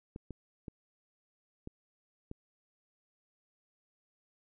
clicks, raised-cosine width 3 ms, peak -29 dBFS, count 5, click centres 0.161 / 0.307 / 0.682 / 1.674 / 2.314 s, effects none

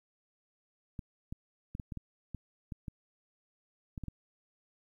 clicks, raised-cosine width 5 ms, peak -27 dBFS, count 12, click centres 0.992 / 1.325 / 1.751 / 1.798 / 1.922 / 1.973 / 2.347 / 2.722 / 2.882 / 3.978 / 4.037 / 4.083 s, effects 11-bit

